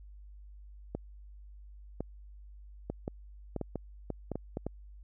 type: clicks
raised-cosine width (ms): 2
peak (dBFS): -21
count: 12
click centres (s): 0.95 / 2.006 / 2.9 / 3.079 / 3.563 / 3.613 / 3.757 / 4.103 / 4.317 / 4.356 / 4.571 / 4.666
effects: added 50 Hz sine -48 dBFS peak until 5.03 s